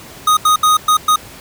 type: tone bursts at uneven times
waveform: square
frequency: 1244.5 Hz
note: D#6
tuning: in tune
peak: -9 dBFS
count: 5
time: 0.27-0.37 / 0.45-0.56 / 0.63-0.77 / 0.88-0.97 / 1.08-1.16 s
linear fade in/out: 5 ms
effects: pink hiss -36 dBFS RMS until 1.4 s + high-pass 60 Hz 12 dB/octave